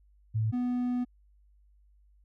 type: tone pair in turn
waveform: sine / triangle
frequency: 110 / 246.9 Hz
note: A2 / B3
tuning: 0 / 0 cents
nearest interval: octave + major second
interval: 1400 cents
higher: second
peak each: -25 dBFS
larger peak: neither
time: 0.34-0.52 / 0.52-1.05 s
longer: second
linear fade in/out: 20 ms
effects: added 50 Hz sine -59 dBFS peak until 2.24 s